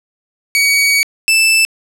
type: tone pair in turn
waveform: sawtooth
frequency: 2256 / 2643 Hz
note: C#7 / E7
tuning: +30 / +4 cents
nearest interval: minor third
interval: 274 cents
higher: second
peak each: -6 / -5 dBFS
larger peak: second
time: 0.55-1.03 / 1.28-1.65 s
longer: first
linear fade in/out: 0 ms
effects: low-pass 12000 Hz 12 dB/octave